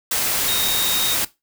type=tone in noise; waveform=sine; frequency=3729 Hz; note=A#7; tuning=in tune; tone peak=-21 dBFS; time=0.48-1.15 s; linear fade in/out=5 ms; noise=white; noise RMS=-21 dBFS; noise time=0.11-1.25 s; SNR=-3 dB; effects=noise-tail reverb RT60 0.2 s tail -17 dB re dry